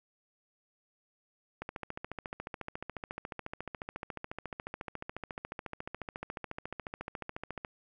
click train, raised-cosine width 0.5 ms, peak -23 dBFS, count 86, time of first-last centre 1.62-7.648 s, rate 14.1 Hz, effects none

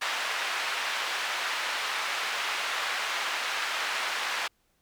white band-pass noise, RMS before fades -31 dBFS, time 0.01-4.48 s, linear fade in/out 10 ms, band 850 to 2600 Hz, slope 12 dB/octave, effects pink hiss -71 dBFS RMS until 4.81 s

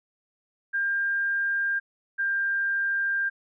sine tone pair in turn, 1600 / 1593.2 Hz, G6 / G6, +35 / +28 cents, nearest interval unison, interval 7 cents, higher first, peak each -23 dBFS, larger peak neither, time 0.73-1.8 / 2.18-3.3 s, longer second, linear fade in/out 20 ms, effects none

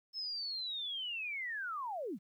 sine linear sweep, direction down, 5274 to 147.4 Hz, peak -37 dBFS, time 0.13-2.19 s, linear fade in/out 50 ms, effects 12-bit

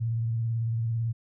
sine tone with vibrato, 114.6 Hz, A#2, 29 cents flat, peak -25 dBFS, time 0-1.13 s, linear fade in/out 20 ms, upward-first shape sine, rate 18 Hz, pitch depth 45 cents each way, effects none

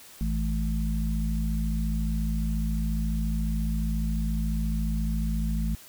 harmonic tone, 54.3 Hz, A1, 22 cents flat, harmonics 1 / 3 / 4, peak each -26 / -31 / -32 dBFS, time 0.21-5.75 s, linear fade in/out 0 ms, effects white hiss -49 dBFS RMS until 5.88 s

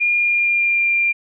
sine tone with pitch glide, 2417 to 2386 Hz, D7 to D7, +49 to +27 cents, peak -14 dBFS, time 0-1.13 s, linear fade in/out 20 ms, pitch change -22 cents, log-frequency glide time 0.15-0.88 s, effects none

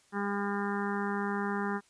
harmonic tone, 201.6 Hz, G3, 49 cents sharp, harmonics 1 / 2 / 4 / 5 / 6 / 7 / 8 / 9, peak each -33 / -36 / -39 / -40 / -41 / -41 / -42 / -43 dBFS, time 0.12-1.81 s, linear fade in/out 50 ms, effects white hiss -65 dBFS RMS until 1.89 s + resampled to 22050 Hz

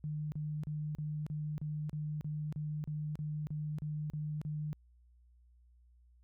sine tone bursts, 151.2 Hz, D#3, 49 cents flat, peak -35 dBFS, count 15, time 0.04-4.73 s, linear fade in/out 0 ms, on 280 ms, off 35 ms, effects added 60 Hz sine -61 dBFS peak until 6.23 s

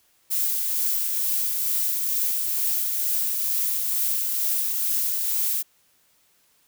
violet noise with tremolo, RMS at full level -23 dBFS, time 0.3-5.63 s, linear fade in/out 20 ms, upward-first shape triangle, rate 2.2 Hz, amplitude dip 30%, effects white hiss -63 dBFS RMS until 6.67 s

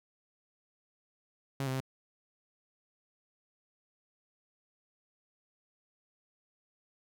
sawtooth tone with pitch steps, 136.9 / 130.8 / 132.1 Hz, C#3 / C3 / C3, -21 / 0 / +17 cents, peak -28 dBFS, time 1.6-1.804 s, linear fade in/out 2 ms, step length 68 ms, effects none

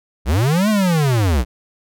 square linear two-way sweep, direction up then down, 53.6 to 220 to 53.6 Hz, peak -14 dBFS, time 0.25-1.45 s, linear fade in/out 50 ms, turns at 0.69 s, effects none

